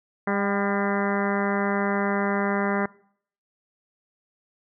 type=harmonic tone with a mistuned harmonic; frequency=200.8 Hz; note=G3; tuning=42 cents sharp; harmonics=1 / 2 / 3 / 4 / 5 / 6 / 7 / 8 / 9 / 10; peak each=-26 / -29 / -31 / -32 / -33 / -34 / -34 / -35 / -36 / -36 dBFS; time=0.27-2.86 s; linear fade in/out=5 ms; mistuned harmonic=4; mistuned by=-38 cents; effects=noise-tail reverb RT60 0.6 s tail -22 dB re dry